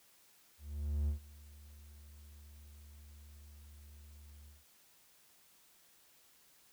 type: tone with ADSR envelope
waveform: triangle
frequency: 73.42 Hz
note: D2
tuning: in tune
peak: -28 dBFS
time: 0.58-4.65 s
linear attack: 500 ms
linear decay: 110 ms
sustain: -23 dB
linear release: 180 ms
effects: white hiss -66 dBFS RMS until 6.72 s